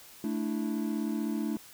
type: chord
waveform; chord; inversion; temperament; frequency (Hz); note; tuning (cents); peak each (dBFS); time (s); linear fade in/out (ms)
triangle; A suspended fourth; none; equal; 220 / 293.7 / 329.6; A3 / D4 / E4; 0 / 0 / 0; -30 / -32 / -34; 0.24-1.57; 2
effects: white hiss -52 dBFS RMS until 1.73 s